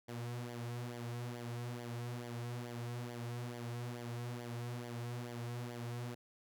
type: tone with flanger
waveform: sawtooth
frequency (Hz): 120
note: B2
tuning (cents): -49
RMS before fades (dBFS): -43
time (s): 0.08-6.15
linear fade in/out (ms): 10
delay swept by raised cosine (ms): 0.75 to 5.05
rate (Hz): 2.3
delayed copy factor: -0.65
effects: none